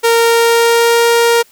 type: tone with pitch glide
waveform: sawtooth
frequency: 462.7 to 467.8 Hz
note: A#4 to A#4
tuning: -13 to +6 cents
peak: -4 dBFS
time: 0.03-1.43 s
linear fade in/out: 20 ms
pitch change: +19 cents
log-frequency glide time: 0.2-1.04 s
effects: white hiss -48 dBFS RMS until 1.51 s